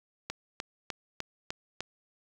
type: click train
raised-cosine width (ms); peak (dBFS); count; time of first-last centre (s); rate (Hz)
0.2; -17; 6; 0.3-1.806; 3.32
effects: 8-bit